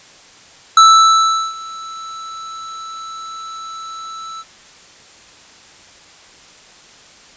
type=tone with ADSR envelope; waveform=square; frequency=1318.5 Hz; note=E6; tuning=in tune; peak=-4 dBFS; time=0.77-4.44 s; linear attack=3 ms; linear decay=760 ms; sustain=-24 dB; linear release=40 ms; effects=white hiss -43 dBFS RMS until 7.36 s + resampled to 16000 Hz